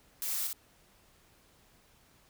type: noise with echo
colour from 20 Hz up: blue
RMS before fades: -35 dBFS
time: 0.22-0.47 s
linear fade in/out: 0 ms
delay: 59 ms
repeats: 1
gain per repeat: -3 dB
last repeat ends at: 0.529 s
effects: pink hiss -64 dBFS RMS until 2.29 s